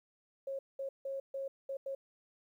sine tone bursts at uneven times, 544 Hz, C#5, 33 cents flat, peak -36 dBFS, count 6, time 0.47-0.59 / 0.79-0.89 / 1.05-1.2 / 1.34-1.48 / 1.69-1.77 / 1.86-1.95 s, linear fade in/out 5 ms, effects 12-bit

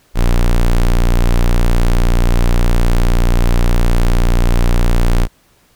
square tone, 29.54 Hz, A#0, 24 cents sharp, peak -9 dBFS, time 0.14-5.28 s, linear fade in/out 50 ms, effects pink hiss -53 dBFS RMS until 5.75 s

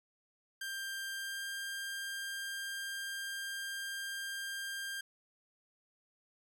sawtooth tone with pitch glide, 1587 to 1596.2 Hz, G6 to G6, +21 to +31 cents, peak -35 dBFS, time 0.61-5.01 s, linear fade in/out 5 ms, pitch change +10 cents, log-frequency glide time 1.13-1.45 s, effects 12-bit

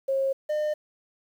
sine / triangle tone pair in turn, 540 / 605.3 Hz, C#5 / D#5, -45 / -48 cents, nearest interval major second, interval 197 cents, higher second, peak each -22 dBFS, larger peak neither, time 0.08-0.33 / 0.49-0.74 s, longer neither, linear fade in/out 10 ms, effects 9-bit

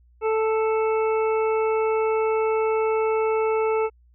harmonic tone, 440 Hz, A4, in tune, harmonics 1 / 2 / 3 / 5 / 6, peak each -20 / -28 / -31 / -37 / -38 dBFS, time 0.21-3.9 s, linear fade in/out 50 ms, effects added 60 Hz sine -53 dBFS peak until 4.14 s

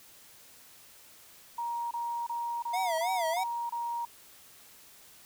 sine tone bursts, 942 Hz, A#5, 18 cents sharp, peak -31 dBFS, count 7, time 1.58-4.052 s, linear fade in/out 5 ms, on 330 ms, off 27 ms
square tone with vibrato, 698.5 Hz, F5, in tune, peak -30 dBFS, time 2.73-3.44 s, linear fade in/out 10 ms, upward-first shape sine, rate 3.2 Hz, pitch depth 150 cents each way
effects white hiss -55 dBFS RMS until 5.25 s

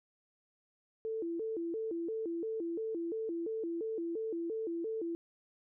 sine tone with vibrato, 386.4 Hz, G4, 25 cents flat, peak -34 dBFS, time 1.05-5.15 s, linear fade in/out 0 ms, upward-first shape square, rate 2.9 Hz, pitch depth 240 cents each way, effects none

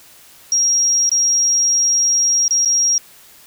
sine tone with dropouts, 5630 Hz, F8, 13 cents sharp, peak -12 dBFS, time 0.52-2.98 s, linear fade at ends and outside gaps 1 ms, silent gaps 1.093-1.116 / 2.48-2.508 / 2.649-2.657 s, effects white hiss -45 dBFS RMS until 3.46 s

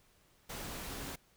sine tone in noise, 277.2 Hz, C#4, in tune, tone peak -52 dBFS, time 0.9-1.14 s, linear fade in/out 10 ms, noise pink, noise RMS -43 dBFS, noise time 0.49-1.16 s, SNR -12 dB, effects pink hiss -68 dBFS RMS until 1.36 s

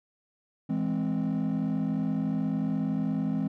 triangle chord, E augmented, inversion none, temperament equal, 164.81 / 207.7 / 261.6 Hz, E3 / G#3 / B#3, 0 / 0 / 0 cents, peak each -28 / -27 / -27 dBFS, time 0.69-3.48 s, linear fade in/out 10 ms, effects tanh soft clip ceiling -20 dBFS

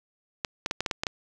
clicks, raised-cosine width 0.2 ms, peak -10 dBFS, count 8, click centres 0.448 / 0.661 / 0.711 / 0.806 / 0.862 / 0.912 / 1.035 / 1.068 s, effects none

